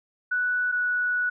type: tone pair in turn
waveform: sine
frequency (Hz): 1480 / 1472.2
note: F#6 / F#6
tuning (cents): 0 / -9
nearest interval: unison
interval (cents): 9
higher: first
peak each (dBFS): -22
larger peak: neither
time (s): 0.31-0.72 / 0.72-1.3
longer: second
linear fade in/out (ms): 10
effects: none